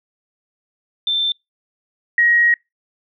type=tone pair in turn; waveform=sine; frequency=3558 / 1891.3 Hz; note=A7 / A#6; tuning=+19 / +25 cents; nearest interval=major seventh; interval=1094 cents; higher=first; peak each=-16 / -11 dBFS; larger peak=second; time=1.07-1.32 / 2.18-2.54 s; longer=second; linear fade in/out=2 ms; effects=noise-tail reverb RT60 0.2 s tail -26 dB re dry